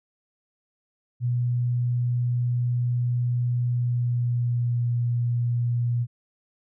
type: tone with pitch glide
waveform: sine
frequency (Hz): 122 to 119.97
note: B2 to B2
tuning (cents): -21 to -50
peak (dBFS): -21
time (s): 1.2-6.07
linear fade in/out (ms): 50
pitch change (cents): -29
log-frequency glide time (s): 3.68-4.88
effects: none